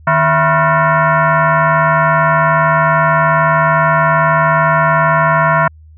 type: tone with frequency modulation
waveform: sine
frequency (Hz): 155.56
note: D#3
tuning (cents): 0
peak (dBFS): -8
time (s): 0.07-5.68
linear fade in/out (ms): 5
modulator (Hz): 410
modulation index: 3.7
effects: added 78 Hz sine -37 dBFS peak until 5.97 s